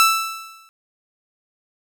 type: tone with exponential decay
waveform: sawtooth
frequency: 1323 Hz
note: E6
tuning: 6 cents sharp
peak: -6 dBFS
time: 0-0.69 s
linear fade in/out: 0 ms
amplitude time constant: 150 ms
effects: none